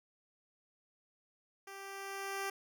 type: tone with level ramp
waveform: 10% pulse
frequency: 392.3 Hz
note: G4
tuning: 1 cent sharp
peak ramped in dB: -39 to -27 dBFS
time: 1.67-2.5 s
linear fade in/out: 5 ms
effects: none